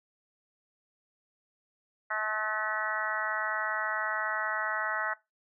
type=harmonic tone with a mistuned harmonic; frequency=214.8 Hz; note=A3; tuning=41 cents flat; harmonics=3 / 4 / 5 / 6 / 7 / 8 / 9; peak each=-39 / -39 / -39 / -36 / -34 / -38 / -37 dBFS; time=2.1-5.14 s; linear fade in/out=10 ms; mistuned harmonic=8; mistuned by=+27 cents; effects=noise-tail reverb RT60 0.2 s tail -19 dB re dry